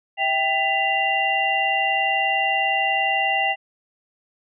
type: tone cluster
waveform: sine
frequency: 653 / 784 / 1996 / 2779 Hz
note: E5 / G5 / B6 / F7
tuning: -17 / 0 / +18 / -9 cents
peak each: -30 / -22 / -24 / -23 dBFS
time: 0.17-3.56 s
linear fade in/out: 50 ms
effects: none